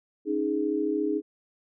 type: chord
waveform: sine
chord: C# suspended second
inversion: none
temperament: equal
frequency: 277.2 / 311.1 / 415.3 Hz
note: C#4 / D#4 / G#4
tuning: 0 / 0 / 0 cents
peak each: -32 / -27 / -28 dBFS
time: 0.25-1.22 s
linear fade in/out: 50 ms
effects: none